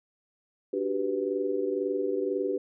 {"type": "chord", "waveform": "sine", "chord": "G major seventh", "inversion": "second", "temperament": "equal", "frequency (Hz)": [293.7, 370, 392, 493.9], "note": ["D4", "F#4", "G4", "B4"], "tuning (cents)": [0, 0, 0, 0], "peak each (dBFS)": [-34, -34, -29, -32], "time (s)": [0.73, 2.58], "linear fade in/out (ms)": 5, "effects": []}